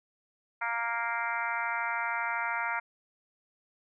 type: harmonic tone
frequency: 233.1 Hz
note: A#3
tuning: in tune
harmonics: 3 / 4 / 5 / 6 / 7 / 8 / 9 / 10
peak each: -40 / -34 / -42 / -34 / -40 / -42 / -37 / -41 dBFS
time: 0.61-2.8 s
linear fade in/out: 10 ms
effects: none